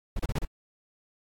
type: noise bursts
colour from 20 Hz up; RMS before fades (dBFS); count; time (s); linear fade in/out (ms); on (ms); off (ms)
brown; -28; 5; 0.16-0.451; 5; 35; 29
effects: AAC 64 kbps